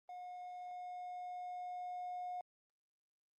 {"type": "tone with level ramp", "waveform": "triangle", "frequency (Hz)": 721, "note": "F#5", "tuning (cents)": -45, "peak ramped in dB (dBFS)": [-44, -37], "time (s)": [0.09, 2.41], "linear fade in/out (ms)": 2, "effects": ["tanh soft clip ceiling -37 dBFS", "Opus 24 kbps"]}